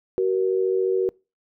sine tone pair together, 378.1 / 472.3 Hz, F#4 / A#4, +38 / +23 cents, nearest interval major third, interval 385 cents, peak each -20 / -24 dBFS, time 0.18-1.09 s, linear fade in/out 0 ms, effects noise-tail reverb RT60 0.3 s tail -26 dB re dry

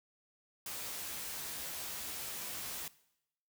white noise with comb filter, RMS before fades -42 dBFS, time 0.66-2.88 s, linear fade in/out 2 ms, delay 14 ms, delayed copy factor +0.55, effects noise-tail reverb RT60 0.8 s tail -19 dB re dry

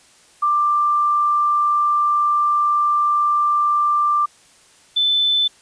sine tone pair in turn, 1183 / 3518 Hz, D6 / A7, +12 / -1 cents, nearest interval octave + perfect fifth, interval 1887 cents, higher second, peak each -14 dBFS, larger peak neither, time 0.42-4.26 / 4.96-5.48 s, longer first, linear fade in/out 10 ms, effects white hiss -51 dBFS RMS until 5.61 s + resampled to 22050 Hz

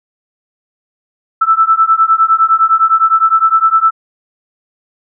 sine beating tone pair, 1316 / 1325.8 Hz, E6 / E6, -3 / +10 cents, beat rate 9.8 Hz, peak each -10 dBFS, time 1.41-3.91 s, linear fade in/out 10 ms, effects none

